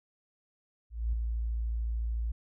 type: tone with ADSR envelope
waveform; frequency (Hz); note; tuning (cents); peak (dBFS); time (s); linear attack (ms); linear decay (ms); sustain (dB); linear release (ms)
sine; 56.8; A#1; -44; -25; 0.9-2.32; 230; 3; -4; 9
effects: none